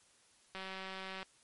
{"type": "click train", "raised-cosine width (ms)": 0.3, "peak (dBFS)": -28, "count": 130, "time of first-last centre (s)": [0.55, 1.229], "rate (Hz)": 190, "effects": ["white hiss -67 dBFS RMS until 1.43 s", "MP3 48 kbps"]}